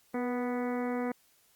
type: harmonic tone with a mistuned harmonic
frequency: 246.9 Hz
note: B3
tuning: in tune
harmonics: 1 / 2 / 3 / 4 / 5 / 6 / 7 / 8 / 9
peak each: -32 / -35 / -40 / -44 / -46 / -48 / -51 / -47 / -51 dBFS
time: 0.14-1.12 s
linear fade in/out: 5 ms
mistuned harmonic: 2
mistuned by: -22 cents
effects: white hiss -66 dBFS RMS until 1.55 s + Opus 48 kbps